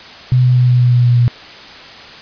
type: tone with pitch steps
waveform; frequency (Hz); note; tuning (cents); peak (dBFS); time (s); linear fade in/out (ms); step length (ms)
sine; 126.3 / 125.5 / 124.71 / 123.92 / 123.13 / 122.35 / 121.58 / 120.81; B2 / B2 / B2 / B2 / B2 / B2 / B2 / B2; +39 / +28 / +17 / +6 / -5 / -16 / -27 / -38; -7; 0.32-1.28; 0; 120
effects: white hiss -34 dBFS RMS until 2.21 s + resampled to 11025 Hz